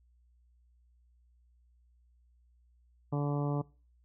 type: harmonic tone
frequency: 144.5 Hz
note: D3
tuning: 28 cents flat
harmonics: 1 / 2 / 3 / 4 / 5 / 6 / 7 / 8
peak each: -30 / -36 / -40 / -42 / -44 / -46 / -47 / -48 dBFS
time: 3.12-3.62 s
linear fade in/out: 10 ms
effects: noise-tail reverb RT60 0.4 s tail -24 dB re dry + added 60 Hz sine -63 dBFS peak until 4.04 s